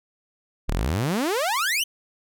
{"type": "exponential sweep", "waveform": "sawtooth", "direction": "up", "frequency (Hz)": [31.96, 3136], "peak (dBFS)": -18, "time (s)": [0.68, 1.84], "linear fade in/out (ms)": 10, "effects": []}